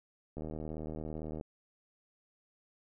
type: click train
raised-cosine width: 2 ms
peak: -28 dBFS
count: 82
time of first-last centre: 0.37-1.411 s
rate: 77.8 Hz
effects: none